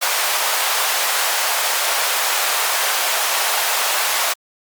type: high-pass noise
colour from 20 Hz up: pink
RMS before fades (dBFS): -19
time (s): 0.01-4.34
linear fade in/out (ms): 20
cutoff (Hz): 650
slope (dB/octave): 24
effects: Opus 48 kbps